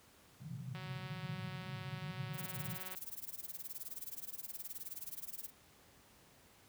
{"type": "band-pass noise", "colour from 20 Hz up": "pink", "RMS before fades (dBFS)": -45, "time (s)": [0.39, 2.79], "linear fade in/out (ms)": 50, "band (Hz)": [120, 170], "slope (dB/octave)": 48}
{"type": "click train", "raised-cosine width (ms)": 0.3, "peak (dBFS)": -34, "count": 410, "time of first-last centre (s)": [0.75, 2.949], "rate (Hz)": 186}
{"type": "noise with tremolo", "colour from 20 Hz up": "violet", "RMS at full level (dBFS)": -43, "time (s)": [2.33, 5.51], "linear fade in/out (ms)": 50, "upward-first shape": "sine", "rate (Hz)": 19, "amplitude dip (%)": 95}
{"effects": ["pink hiss -64 dBFS RMS until 6.68 s", "high-pass 60 Hz 12 dB/octave"]}